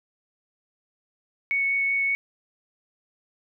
sine tone with vibrato, 2217 Hz, C#7, in tune, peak -21 dBFS, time 1.51-2.15 s, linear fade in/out 0 ms, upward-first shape triangle, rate 5.2 Hz, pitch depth 8 cents each way, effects none

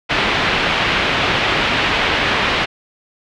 white low-pass noise, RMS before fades -17 dBFS, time 0.09-2.66 s, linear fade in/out 20 ms, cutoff 3200 Hz, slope 24 dB/octave, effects none

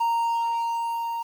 triangle tone with level ramp, 928 Hz, A#5, 8 cents flat, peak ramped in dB -18 to -25 dBFS, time 0-1.23 s, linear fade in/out 10 ms, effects 8-bit

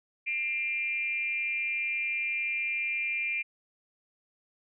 sine tone with frequency modulation, 2382 Hz, D7, 24 cents sharp, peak -28 dBFS, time 0.26-3.43 s, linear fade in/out 20 ms, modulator 275 Hz, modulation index 0.59, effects none

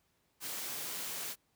white high-pass noise, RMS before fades -40 dBFS, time 0.4-1.36 s, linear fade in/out 50 ms, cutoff 110 Hz, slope 24 dB/octave, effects pink hiss -75 dBFS RMS until 1.55 s + high-pass 60 Hz 12 dB/octave

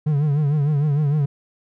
triangle tone with vibrato, 146.83 Hz, D3, in tune, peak -14 dBFS, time 0.06-1.26 s, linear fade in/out 10 ms, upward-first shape triangle, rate 6.6 Hz, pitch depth 110 cents each way, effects none

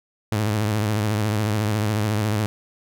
sawtooth tone with vibrato, 106.4 Hz, G#2, 42 cents sharp, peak -16 dBFS, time 0.32-2.46 s, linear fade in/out 0 ms, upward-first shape sine, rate 14 Hz, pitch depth 75 cents each way, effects none

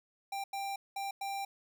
square tone bursts at uneven times, 790 Hz, G5, 13 cents sharp, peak -36 dBFS, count 4, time 0.32-0.44 / 0.53-0.76 / 0.96-1.11 / 1.21-1.45 s, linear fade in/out 5 ms, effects none

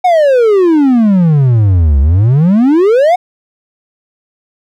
triangle exponential two-way sweep, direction down then up, 750 to 66.6 to 750 Hz, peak -3 dBFS, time 0.04-3.16 s, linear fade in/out 10 ms, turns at 2 s, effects none

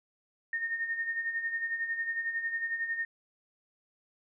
sine tone with tremolo, 1835 Hz, A#6, 28 cents flat, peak -28 dBFS, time 0.53-3.05 s, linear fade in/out 2 ms, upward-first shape sine, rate 11 Hz, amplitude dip 60%, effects none

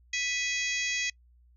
harmonic tone with a mistuned harmonic, 659.3 Hz, E5, in tune, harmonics 3 / 4 / 5 / 6 / 7 / 8 / 9 / 10, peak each -33 / -33 / -37 / -42 / -41 / -42 / -41 / -36 dBFS, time 0.13-1.1 s, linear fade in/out 5 ms, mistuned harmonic 4, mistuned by -87 cents, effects noise-tail reverb RT60 0.1 s tail -26 dB re dry + added 60 Hz sine -57 dBFS peak until 1.56 s

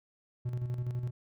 triangle tone with tremolo, 122.7 Hz, B2, 11 cents flat, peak -28 dBFS, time 0.45-1.11 s, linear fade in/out 10 ms, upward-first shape square, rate 12 Hz, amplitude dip 50%, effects none

